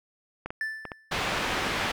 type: clicks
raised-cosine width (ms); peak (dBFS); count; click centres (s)
0.5; -19; 4; 0.46 / 0.505 / 0.853 / 0.918
type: tone with exponential decay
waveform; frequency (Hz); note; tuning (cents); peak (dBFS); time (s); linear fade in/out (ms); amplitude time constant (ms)
triangle; 1760; A6; 0; -24; 0.61-1.17; 1; 120
type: low-pass noise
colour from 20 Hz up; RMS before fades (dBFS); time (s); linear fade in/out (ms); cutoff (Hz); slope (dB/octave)
white; -29; 1.11-1.92; 10; 2400; 12
effects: none